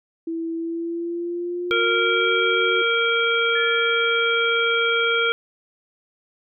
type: tone with pitch glide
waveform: sine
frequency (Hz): 329.6 to 370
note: E4 to F#4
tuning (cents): 0 to 0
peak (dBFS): -24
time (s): 0.27-2.82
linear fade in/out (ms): 5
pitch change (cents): +200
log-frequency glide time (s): 0.55-2.34
type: harmonic tone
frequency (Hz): 463.6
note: A#4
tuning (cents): -10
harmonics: 1 / 3 / 5 / 7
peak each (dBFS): -23 / -21 / -24 / -25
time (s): 1.71-5.32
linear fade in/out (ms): 0
type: tone with exponential decay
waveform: sine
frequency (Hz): 1726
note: A6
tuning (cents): -34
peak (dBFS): -28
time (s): 3.55-5.16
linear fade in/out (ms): 5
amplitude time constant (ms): 350
effects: none